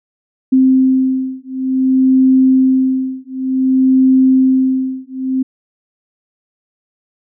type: beating tone pair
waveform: sine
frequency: 261.1 / 261.65 Hz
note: C4 / C4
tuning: -3 / 0 cents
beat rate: 0.55 Hz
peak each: -12 dBFS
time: 0.52-5.43 s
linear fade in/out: 10 ms
effects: none